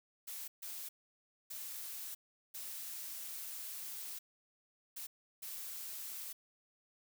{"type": "noise bursts at uneven times", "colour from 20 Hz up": "blue", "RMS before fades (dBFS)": -45, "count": 6, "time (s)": [[0.27, 0.48], [0.62, 0.89], [1.5, 2.15], [2.54, 4.19], [4.96, 5.07], [5.42, 6.33]], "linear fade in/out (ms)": 10, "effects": []}